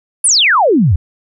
sine exponential sweep, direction down, 10810 to 74.8 Hz, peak -7 dBFS, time 0.24-0.96 s, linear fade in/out 5 ms, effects none

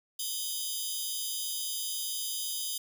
10% pulse tone cluster, 3032 / 3199 / 3470 / 3717 / 4913 Hz, F#7 / G7 / A7 / A#7 / D#8, +42 / +34 / -25 / -6 / -23 cents, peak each -33 / -33 / -35 / -30 / -30 dBFS, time 0.19-2.78 s, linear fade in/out 5 ms, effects none

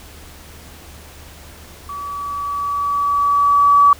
sine tone with level ramp, 1144 Hz, D6, 46 cents flat, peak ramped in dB -26 to -6 dBFS, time 1.89-3.93 s, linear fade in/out 2 ms, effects added 75 Hz sine -41 dBFS peak until 3.99 s + pink hiss -41 dBFS RMS until 3.99 s

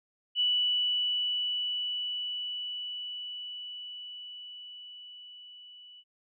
sine tone with level ramp, 2960 Hz, F#7, in tune, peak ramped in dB -23 to -49 dBFS, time 0.35-6.04 s, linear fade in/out 50 ms, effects none

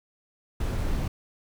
brown noise, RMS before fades -27 dBFS, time 0.6-1.08 s, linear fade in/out 5 ms, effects none

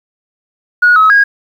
sine tone with pitch steps, 1452 / 1282 / 1638 Hz, F#6 / E6 / G#6, -33 / -49 / -24 cents, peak -3 dBFS, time 0.82-1.24 s, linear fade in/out 10 ms, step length 140 ms, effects tanh soft clip ceiling 0 dBFS + 7-bit

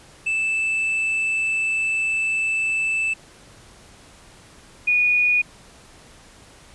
triangle / sine tone pair in turn, 2637 / 2458 Hz, E7 / D#7, 0 / -22 cents, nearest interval minor second, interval 122 cents, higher first, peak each -18 / -15 dBFS, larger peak second, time 0.26-3.14 / 4.87-5.42 s, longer first, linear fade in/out 10 ms, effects pink hiss -48 dBFS RMS until 6.74 s + resampled to 24000 Hz

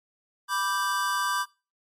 square chord, G major, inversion first, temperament equal, 987.8 / 1174.7 / 1568 Hz, B5 / D6 / G6, 0 / 0 / 0 cents, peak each -31 / -29 / -30 dBFS, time 0.48-1.46 s, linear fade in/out 50 ms, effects noise-tail reverb RT60 0.3 s tail -21 dB re dry + MP3 64 kbps

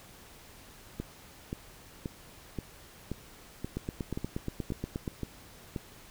two click trains, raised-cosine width 3 ms, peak -21 / -20 dBFS, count 10 / 12, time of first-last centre 1-5.762 / 3.77-5.078 s, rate 1.89 / 8.41 Hz, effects pink hiss -53 dBFS RMS until 6.1 s

